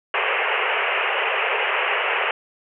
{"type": "band-pass noise", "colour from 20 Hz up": "white", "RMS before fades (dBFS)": -22, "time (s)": [0.14, 2.31], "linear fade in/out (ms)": 2, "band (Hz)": [390, 2900], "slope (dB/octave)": 96, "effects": []}